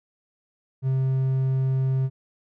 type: tone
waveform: triangle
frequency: 132.2 Hz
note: C3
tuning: 18 cents sharp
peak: -18 dBFS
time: 0.82-2.1 s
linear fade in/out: 50 ms
effects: none